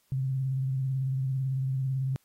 sine tone with vibrato, 132.7 Hz, C3, 25 cents sharp, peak -26 dBFS, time 0.12-2.16 s, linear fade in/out 0 ms, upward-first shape sine, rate 18 Hz, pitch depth 40 cents each way, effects white hiss -69 dBFS RMS until 2.24 s + AAC 48 kbps

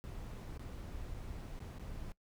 brown noise with dropouts, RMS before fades -45 dBFS, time 0.04-2.12 s, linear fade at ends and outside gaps 0 ms, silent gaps 0.575-0.595 / 1.14-1.144 / 1.592-1.603 / 1.785-1.796 s, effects noise-tail reverb RT60 0.1 s tail -21 dB re dry

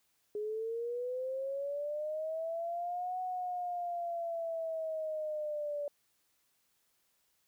sine linear two-way sweep, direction up then down, 415.3 to 740 to 577 Hz, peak -34 dBFS, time 0.35-5.88 s, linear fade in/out 2 ms, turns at 3.2 s, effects white hiss -75 dBFS RMS until 7.47 s

